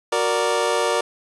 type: chord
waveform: 25% pulse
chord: Gb augmented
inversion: none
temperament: equal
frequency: 370 / 466.2 / 587.3 Hz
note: Gb4 / Bb4 / D5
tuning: 0 / 0 / 0 cents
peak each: -22 / -18 / -19 dBFS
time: 0.12-1.01 s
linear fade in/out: 5 ms
effects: resampled to 24000 Hz + 7-bit